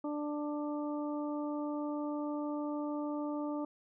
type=harmonic tone; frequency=295.6 Hz; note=D4; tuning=11 cents sharp; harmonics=1 / 2 / 3 / 4; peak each=-35 / -41 / -45 / -47 dBFS; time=0.04-3.65 s; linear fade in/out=5 ms; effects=none